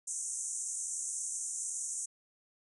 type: band-pass noise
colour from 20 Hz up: white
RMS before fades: -38 dBFS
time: 0.07-2.06 s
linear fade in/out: 10 ms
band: 6100 to 9400 Hz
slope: 96 dB/octave
effects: none